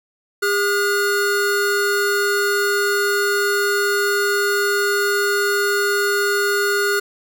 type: tone pair together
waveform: square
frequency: 403.9 / 1439.3 Hz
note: G#4 / F#6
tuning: -48 / -48 cents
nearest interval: octave + minor seventh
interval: 2200 cents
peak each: -20 dBFS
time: 0.42-7 s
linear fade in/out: 10 ms
effects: none